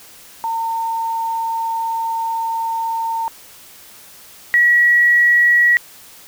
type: tone pair in turn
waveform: sine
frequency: 909 / 1922.5 Hz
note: A#5 / B6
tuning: -44 / -47 cents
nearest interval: octave + minor second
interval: 1297 cents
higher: second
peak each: -18 / -9 dBFS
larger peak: second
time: 0.44-3.28 / 4.54-5.77 s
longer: first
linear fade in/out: 0 ms
effects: white hiss -42 dBFS RMS until 6.27 s